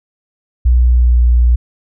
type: tone with pitch glide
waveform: sine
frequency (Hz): 61.1 to 59.91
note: B1 to A#1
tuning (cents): -18 to +48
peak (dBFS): -6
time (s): 0.65-1.56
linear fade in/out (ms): 10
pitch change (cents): -34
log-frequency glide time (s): 0.85-1.21
effects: none